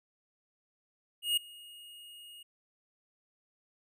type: tone with ADSR envelope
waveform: square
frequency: 2865 Hz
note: F7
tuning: 44 cents sharp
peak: -25 dBFS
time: 1.22-2.43 s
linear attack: 150 ms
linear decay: 7 ms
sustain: -24 dB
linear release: 8 ms
effects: none

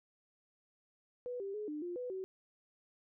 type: tone with pitch steps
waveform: sine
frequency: 492.6 / 394.1 / 422.3 / 300 / 351.8 / 496.4 / 377.8 Hz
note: B4 / G4 / G#4 / D4 / F4 / B4 / F#4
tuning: -5 / +9 / +29 / +37 / +13 / +9 / +36 cents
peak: -38 dBFS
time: 1.26-2.24 s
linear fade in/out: 0 ms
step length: 140 ms
effects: none

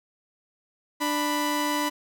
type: tone pair together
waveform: sawtooth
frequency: 295.6 / 987.8 Hz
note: D4 / B5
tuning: +11 / 0 cents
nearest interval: octave + major sixth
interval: 2089 cents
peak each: -23 dBFS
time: 1-1.9 s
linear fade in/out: 20 ms
effects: none

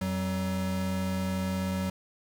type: tone pair together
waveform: square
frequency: 88.87 / 188.3 Hz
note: F2 / F#3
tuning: +31 / +31 cents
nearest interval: octave + minor second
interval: 1300 cents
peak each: -35 / -30 dBFS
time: 0.01-1.9 s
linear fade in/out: 5 ms
effects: 9-bit

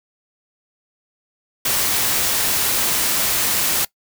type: noise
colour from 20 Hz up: white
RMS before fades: -19 dBFS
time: 1.65-3.85 s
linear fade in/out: 5 ms
effects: noise-tail reverb RT60 0.1 s tail -21 dB re dry

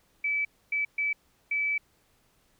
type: tone bursts at uneven times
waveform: sine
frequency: 2303 Hz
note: D7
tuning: 34 cents flat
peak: -25 dBFS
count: 4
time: 0.24-0.45 / 0.72-0.85 / 0.98-1.13 / 1.51-1.78 s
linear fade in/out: 5 ms
effects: pink hiss -67 dBFS RMS until 2.59 s

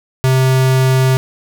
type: tone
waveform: square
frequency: 130.81 Hz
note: C3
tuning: in tune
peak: -10 dBFS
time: 0.24-1.17 s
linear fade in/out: 0 ms
effects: none

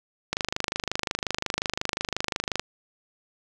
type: click train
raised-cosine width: 0.2 ms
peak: -8 dBFS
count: 59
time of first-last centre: 0.33-2.596 s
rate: 25.6 Hz
effects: none

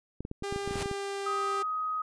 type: clicks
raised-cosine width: 3 ms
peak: -23 dBFS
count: 11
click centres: 0.206 / 0.251 / 0.314 / 0.424 / 0.525 / 0.561 / 0.676 / 0.71 / 0.757 / 0.859 / 0.913 s
type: tone with pitch glide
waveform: sawtooth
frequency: 400 to 395.4 Hz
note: G4 to G4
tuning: +35 to +15 cents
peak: -29 dBFS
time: 0.43-1.63 s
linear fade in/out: 10 ms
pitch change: -20 cents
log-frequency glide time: 0.61-1.5 s
type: noise with exponential growth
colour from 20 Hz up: pink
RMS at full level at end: -33 dBFS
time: 0.48-0.83 s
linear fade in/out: 1 ms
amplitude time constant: 74 ms
type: tone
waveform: sine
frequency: 1257 Hz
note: D#6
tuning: 17 cents sharp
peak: -29 dBFS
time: 1.26-2.02 s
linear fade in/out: 5 ms
effects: resampled to 22050 Hz

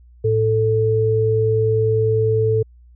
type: tone pair together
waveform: sine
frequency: 110 / 440 Hz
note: A2 / A4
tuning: 0 / 0 cents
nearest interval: 2 octaves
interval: 2400 cents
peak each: -18 / -16 dBFS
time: 0.24-2.63 s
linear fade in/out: 10 ms
effects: added 60 Hz sine -44 dBFS peak until 2.95 s

